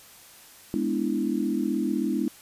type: chord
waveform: sine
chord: E dominant seventh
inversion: first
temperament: equal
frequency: 207.7 / 246.9 / 293.7 / 329.6 Hz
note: G#3 / B3 / D4 / E4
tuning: 0 / 0 / 0 / 0 cents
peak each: -29 dBFS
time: 0.74-2.28 s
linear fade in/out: 0 ms
effects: white hiss -50 dBFS RMS until 2.41 s + resampled to 32000 Hz